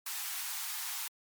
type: high-pass noise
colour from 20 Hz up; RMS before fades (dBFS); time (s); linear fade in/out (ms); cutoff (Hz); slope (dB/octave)
white; -38; 0.06-1.08; 5; 730; 96
effects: MP3 96 kbps